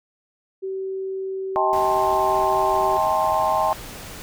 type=tone; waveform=sine; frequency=383 Hz; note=G4; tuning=40 cents flat; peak=-25 dBFS; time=0.62-2.98 s; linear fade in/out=20 ms
type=chord; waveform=sine; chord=A half-diminished seventh; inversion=second; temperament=just; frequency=633.6 / 792 / 880 / 1056 Hz; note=Eb5 / G5 / A5 / C6; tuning=+31 / +18 / 0 / +16 cents; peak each=-23 dBFS; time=1.56-3.73 s; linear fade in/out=0 ms
type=noise; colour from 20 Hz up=pink; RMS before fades=-37 dBFS; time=1.73-4.22 s; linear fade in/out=0 ms
effects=none